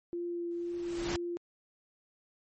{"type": "tone with vibrato", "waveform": "sine", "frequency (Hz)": 345.1, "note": "F4", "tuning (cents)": -21, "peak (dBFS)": -33, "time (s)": [0.13, 1.37], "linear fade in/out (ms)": 0, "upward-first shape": "triangle", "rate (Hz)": 2, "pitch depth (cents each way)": 12}
{"type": "noise with exponential growth", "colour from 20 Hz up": "pink", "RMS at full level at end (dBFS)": -33, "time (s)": [0.51, 1.16], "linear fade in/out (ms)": 0, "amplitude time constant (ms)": 140}
{"effects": ["MP3 32 kbps"]}